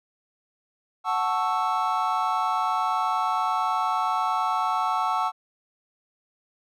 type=chord; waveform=triangle; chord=F# minor seventh; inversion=none; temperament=equal; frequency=740 / 880 / 1108.7 / 1318.5 Hz; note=F#5 / A5 / C#6 / E6; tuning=0 / 0 / 0 / 0 cents; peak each=-26 dBFS; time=1.04-5.32 s; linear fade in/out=50 ms; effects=none